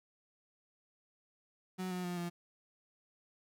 35% pulse tone with pitch steps, 185 / 180.98 / 177.05 / 173.21 Hz, F#3 / F#3 / F3 / F3, 0 / -38 / +24 / -14 cents, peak -35 dBFS, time 1.78-2.3 s, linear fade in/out 20 ms, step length 130 ms, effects none

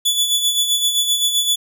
sawtooth tone with tremolo, 3445 Hz, A7, 37 cents flat, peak -10 dBFS, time 0.05-1.56 s, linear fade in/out 10 ms, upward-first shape sine, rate 7.7 Hz, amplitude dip 55%, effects none

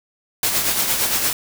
white noise with tremolo, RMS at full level -18 dBFS, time 0.43-1.33 s, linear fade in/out 2 ms, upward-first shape sine, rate 8.7 Hz, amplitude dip 45%, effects none

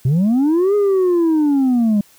sine linear two-way sweep, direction up then down, 120.2 to 417 to 200.1 Hz, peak -9 dBFS, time 0.05-2.01 s, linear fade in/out 5 ms, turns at 0.75 s, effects tanh soft clip ceiling -11 dBFS + white hiss -50 dBFS RMS until 2.18 s

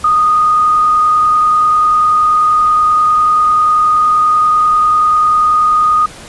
sine tone with frequency modulation, 1236 Hz, D#6, 12 cents flat, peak -7 dBFS, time 0.04-6.06 s, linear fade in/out 5 ms, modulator 30.3 Hz, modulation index 0.44, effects pink hiss -33 dBFS RMS until 6.28 s + resampled to 24000 Hz

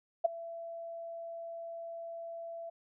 sine tone with ADSR envelope, 670 Hz, E5, 28 cents sharp, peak -20 dBFS, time 0.24-2.7 s, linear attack 13 ms, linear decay 12 ms, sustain -20 dB, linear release 10 ms, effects none

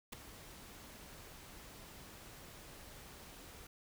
pink noise with ADSR envelope, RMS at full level -41 dBFS, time 0.12-3.67 s, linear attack 11 ms, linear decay 6 ms, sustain -13 dB, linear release 4 ms, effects none

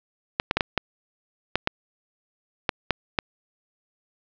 clicks, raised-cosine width 0.3 ms, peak -4 dBFS, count 10, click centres 0.399 / 0.511 / 0.57 / 0.608 / 0.777 / 1.556 / 1.674 / 2.692 / 2.907 / 3.188 s, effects low-pass 5000 Hz 12 dB/octave

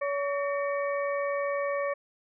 harmonic tone with a mistuned harmonic, 566 Hz, C#5, 36 cents sharp, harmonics 1 / 2 / 3 / 4, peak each -28 / -34 / -38 / -40 dBFS, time 0.01-1.94 s, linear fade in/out 10 ms, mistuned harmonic 3, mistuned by +120 cents, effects none

